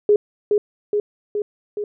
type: tone with echo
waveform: sine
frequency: 415.3 Hz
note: G#4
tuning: in tune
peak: -10 dBFS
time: 0.09-0.16 s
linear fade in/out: 2 ms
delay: 420 ms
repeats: 4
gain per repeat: -3 dB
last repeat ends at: 1.84 s
effects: none